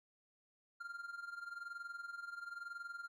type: tone with amplitude modulation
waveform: triangle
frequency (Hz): 1395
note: F6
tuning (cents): -2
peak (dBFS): -40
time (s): 0.8-3.08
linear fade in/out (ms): 10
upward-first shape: sine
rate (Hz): 21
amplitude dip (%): 75
effects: none